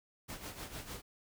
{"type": "noise with tremolo", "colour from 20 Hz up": "pink", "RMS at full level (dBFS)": -43, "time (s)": [0.28, 1.02], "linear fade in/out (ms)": 20, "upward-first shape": "sine", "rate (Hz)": 6.6, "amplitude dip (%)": 65, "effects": []}